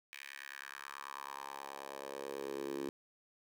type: tone with high-pass filter sweep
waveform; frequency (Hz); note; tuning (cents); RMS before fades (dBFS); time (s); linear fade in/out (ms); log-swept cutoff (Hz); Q
10% pulse; 69.3; C#2; 0; -45; 0.13-2.89; 0; 2200 to 320; 3.1
effects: none